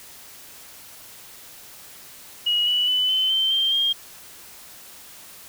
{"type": "tone with pitch steps", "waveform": "sine", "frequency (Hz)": [2900, 2951, 3002, 3055, 3108, 3162, 3218], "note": ["F#7", "F#7", "F#7", "G7", "G7", "G7", "G7"], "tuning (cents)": [-35, -5, 24, -45, -16, 14, 45], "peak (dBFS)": -18, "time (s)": [2.46, 3.93], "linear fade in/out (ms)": 10, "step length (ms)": 210, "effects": ["white hiss -44 dBFS RMS until 5.48 s"]}